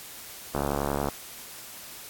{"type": "click train", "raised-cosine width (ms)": 1, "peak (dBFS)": -13, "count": 39, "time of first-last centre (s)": [0.55, 1.086], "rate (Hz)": 70.9, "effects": ["white hiss -43 dBFS RMS until 2.09 s", "AAC 64 kbps"]}